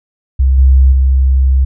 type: tone with level steps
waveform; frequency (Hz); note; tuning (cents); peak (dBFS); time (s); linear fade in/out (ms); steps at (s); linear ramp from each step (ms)
sine; 66; C2; +16; -6 / -3 / -6; 0.39-1.65; 10; 0.58 / 0.92; 5
effects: none

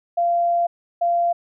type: tone pair in turn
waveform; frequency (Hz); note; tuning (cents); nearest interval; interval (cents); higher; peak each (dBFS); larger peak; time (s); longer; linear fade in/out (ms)
sine; 690 / 690; F5 / F5; -21 / -21; unison; 0; neither; -16; neither; 0.17-0.67 / 1.01-1.33; first; 10
effects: none

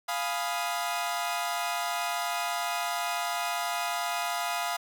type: chord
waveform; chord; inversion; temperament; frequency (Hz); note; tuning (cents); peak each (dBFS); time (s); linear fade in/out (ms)
sawtooth; F half-diminished seventh; none; equal; 698.5 / 830.6 / 987.8 / 1244.5; F5 / Ab5 / Cb6 / Eb6; 0 / 0 / 0 / 0; -28 / -33 / -32 / -32; 0.08-4.77; 10
effects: none

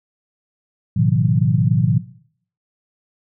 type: tone cluster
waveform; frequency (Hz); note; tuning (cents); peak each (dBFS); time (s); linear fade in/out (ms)
sine; 109.2 / 126.2 / 156.7 / 180.5; A2 / B2 / D#3 / F#3; -13 / +38 / +13 / -43; -18; 0.96-1.99; 10
effects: noise-tail reverb RT60 0.6 s tail -17 dB re dry

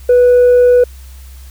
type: tone with tanh clipping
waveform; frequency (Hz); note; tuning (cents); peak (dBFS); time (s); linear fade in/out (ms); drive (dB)
triangle; 492; B4; -7; -5; 0.09-0.84; 5; 6
effects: added 65 Hz sine -31 dBFS peak until 1.5 s + white hiss -44 dBFS RMS until 1.5 s

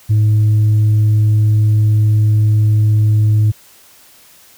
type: tone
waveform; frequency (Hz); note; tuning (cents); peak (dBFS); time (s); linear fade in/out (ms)
sine; 106.9; A2; -49; -6; 0.09-3.52; 20
effects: tanh soft clip ceiling -7 dBFS + white hiss -45 dBFS RMS until 4.57 s

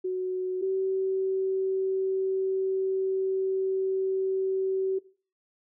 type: tone pair in turn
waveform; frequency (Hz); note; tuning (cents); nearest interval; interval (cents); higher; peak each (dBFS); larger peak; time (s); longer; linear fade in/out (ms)
sine; 370 / 381.5; F#4 / G4; 0 / -47; minor second; 53; second; -26 / -24; second; 0.04-0.62 / 0.62-4.99; second; 10
effects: noise-tail reverb RT60 0.4 s tail -19 dB re dry

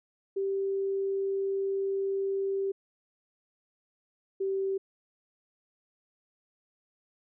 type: tone pair in turn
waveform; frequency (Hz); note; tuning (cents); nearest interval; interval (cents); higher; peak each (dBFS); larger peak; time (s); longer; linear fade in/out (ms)
sine; 390.8 / 387.4; G4 / G4; -5 / -20; unison; 15; first; -27; neither; 0.36-2.72 / 4.4-4.78; first; 10
effects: none

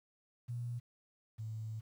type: tone pair in turn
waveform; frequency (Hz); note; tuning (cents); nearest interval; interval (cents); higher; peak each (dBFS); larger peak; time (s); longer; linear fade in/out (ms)
sine; 120 / 110.03; B2 / A2; -49 / 0; major second; 151; first; -37 / -39; first; 0.48-0.8 / 1.38-1.81; second; 20
effects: 11-bit

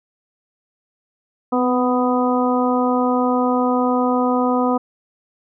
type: harmonic tone with a mistuned harmonic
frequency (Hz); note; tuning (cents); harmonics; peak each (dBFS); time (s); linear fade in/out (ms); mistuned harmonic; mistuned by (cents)
248.8; B3; +13; 1 / 2 / 3 / 4 / 5; -18 / -21 / -23 / -24 / -25; 1.52-4.78; 10; 1; +24
effects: none

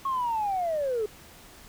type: linear sweep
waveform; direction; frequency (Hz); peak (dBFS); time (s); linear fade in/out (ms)
sine; down; 1100 to 410.8; -24; 0.05-1.06; 5
effects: tanh soft clip ceiling -21 dBFS + pink hiss -50 dBFS RMS until 1.68 s

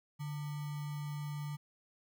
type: tone with sample-and-hold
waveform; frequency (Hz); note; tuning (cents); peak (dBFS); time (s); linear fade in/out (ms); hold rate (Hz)
sine; 146.83; D3; 0; -37; 0.19-1.57; 20; 1050
effects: none

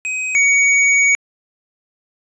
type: tone pair in turn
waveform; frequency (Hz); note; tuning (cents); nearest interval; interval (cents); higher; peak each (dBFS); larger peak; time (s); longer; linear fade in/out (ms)
square; 2520 / 2245; D#7 / C#7; +21 / +21; major second; 200; first; -20 / -11; second; 0.05-0.35 / 0.35-1.15; second; 0
effects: resampled to 22050 Hz

